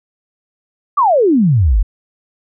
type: exponential sweep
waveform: sine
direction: down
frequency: 1219 to 41.2 Hz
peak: -8 dBFS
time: 0.97-1.83 s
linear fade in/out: 10 ms
effects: none